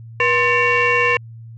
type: tone cluster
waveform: sine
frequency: 483.2 / 1051 / 1778 / 2252 / 2747 Hz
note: B4 / C6 / A6 / C#7 / F7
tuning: -38 / +7 / +18 / +27 / -29 cents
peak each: -19 dBFS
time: 0.2-1.17 s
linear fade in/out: 2 ms
effects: tanh soft clip ceiling -6 dBFS + added 114 Hz sine -34 dBFS peak until 1.57 s